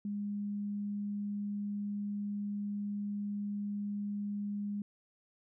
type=tone; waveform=sine; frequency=204.5 Hz; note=G#3; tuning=26 cents flat; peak=-34 dBFS; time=0.05-4.82 s; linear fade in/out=2 ms; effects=none